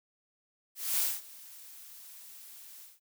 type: noise with ADSR envelope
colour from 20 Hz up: blue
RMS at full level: -28 dBFS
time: 0.75-3 s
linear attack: 250 ms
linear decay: 210 ms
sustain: -22 dB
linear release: 180 ms
effects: none